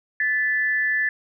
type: tone pair together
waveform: sine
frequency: 1747.1 / 1990 Hz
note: A6 / B6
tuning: -13 / +13 cents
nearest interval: major second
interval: 226 cents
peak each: -20 / -26 dBFS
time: 0.2-1.09 s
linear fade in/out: 2 ms
effects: none